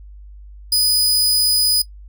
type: tone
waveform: sawtooth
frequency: 4978 Hz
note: D#8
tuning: in tune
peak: -10 dBFS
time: 0.72-1.82 s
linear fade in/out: 5 ms
effects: noise-tail reverb RT60 0.1 s tail -19 dB re dry + added 50 Hz sine -36 dBFS peak until 2.08 s